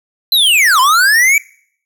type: linear two-way sweep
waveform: square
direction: down then up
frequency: 4100 to 987.8 to 2330 Hz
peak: -8 dBFS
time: 0.32-1.38 s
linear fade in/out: 2 ms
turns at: 0.8 s
effects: noise-tail reverb RT60 0.6 s tail -23 dB re dry